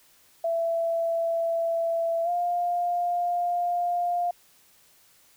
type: tone with pitch glide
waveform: sine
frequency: 667 to 702.6 Hz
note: E5 to F5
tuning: +20 to +10 cents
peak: -23 dBFS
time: 0.44-4.31 s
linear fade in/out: 5 ms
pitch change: +90 cents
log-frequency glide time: 2.24-2.29 s
effects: white hiss -59 dBFS RMS until 5.36 s